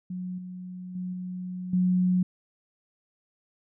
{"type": "tone with level steps", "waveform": "sine", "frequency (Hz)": 182.1, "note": "F#3", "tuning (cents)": -27, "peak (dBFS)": [-31, -36, -30, -32, -20], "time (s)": [0.1, 2.23], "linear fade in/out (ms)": 5, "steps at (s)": [0.38, 0.95, 1.13, 1.73], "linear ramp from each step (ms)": 5, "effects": []}